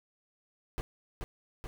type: noise with echo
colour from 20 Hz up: brown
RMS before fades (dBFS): -34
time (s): 0.78-0.81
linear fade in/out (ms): 0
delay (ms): 430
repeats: 2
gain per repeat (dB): -3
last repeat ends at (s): 1.67
effects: none